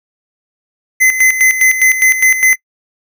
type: tone with tremolo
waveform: square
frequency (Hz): 2043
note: C7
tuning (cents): -42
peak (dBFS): -6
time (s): 1-2.56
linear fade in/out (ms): 20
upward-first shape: square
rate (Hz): 4.9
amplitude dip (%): 65
effects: noise-tail reverb RT60 0.1 s tail -25 dB re dry